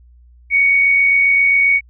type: tone with amplitude modulation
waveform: sine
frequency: 2234 Hz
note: C#7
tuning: 13 cents sharp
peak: -8 dBFS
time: 0.5-1.81 s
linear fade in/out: 50 ms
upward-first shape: sine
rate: 87.5 Hz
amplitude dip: 35%
effects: added 60 Hz sine -43 dBFS peak until 1.89 s